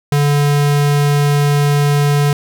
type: tone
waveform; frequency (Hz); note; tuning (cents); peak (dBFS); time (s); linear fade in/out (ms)
square; 144.7; D3; -25; -11; 0.12-2.33; 2
effects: none